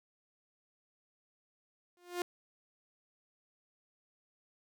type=tone with exponential growth; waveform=sawtooth; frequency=353.5 Hz; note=F4; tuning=21 cents sharp; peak=-26 dBFS; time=1.97-2.22 s; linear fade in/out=1 ms; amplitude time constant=54 ms; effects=none